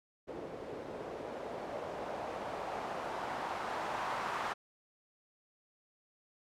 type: noise with low-pass filter sweep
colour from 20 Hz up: blue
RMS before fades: -40 dBFS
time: 0.27-4.54 s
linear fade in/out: 20 ms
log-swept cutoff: 440 to 1100 Hz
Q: 1.7
effects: none